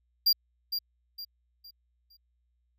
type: tone with echo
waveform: square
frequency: 4770 Hz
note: D8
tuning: 26 cents sharp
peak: -20 dBFS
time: 0.26-0.33 s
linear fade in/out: 10 ms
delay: 460 ms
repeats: 4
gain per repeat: -9 dB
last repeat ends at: 2.17 s
effects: added 60 Hz sine -70 dBFS peak until 2.78 s